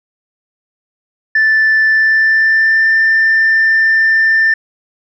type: tone with pitch glide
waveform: sine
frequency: 1760 to 1786.6 Hz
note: A6 to A6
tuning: 0 to +26 cents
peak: -6 dBFS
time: 1.35-4.54 s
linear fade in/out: 5 ms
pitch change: +26 cents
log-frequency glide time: 1.87-2.92 s
effects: tanh soft clip ceiling -5 dBFS